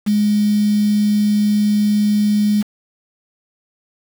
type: tone with quantisation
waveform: sine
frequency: 208.5 Hz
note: G#3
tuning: 7 cents sharp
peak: -12 dBFS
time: 0.06-2.63 s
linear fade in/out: 20 ms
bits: 5
effects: none